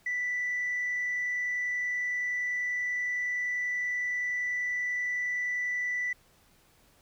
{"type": "tone with frequency modulation", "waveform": "sine", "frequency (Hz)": 1975.5, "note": "B6", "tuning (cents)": 0, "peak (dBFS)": -27, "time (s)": [0.06, 6.13], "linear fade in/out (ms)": 5, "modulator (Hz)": 30.5, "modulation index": 0.41, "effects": ["tanh soft clip ceiling -25 dBFS", "pink hiss -63 dBFS RMS until 7.01 s"]}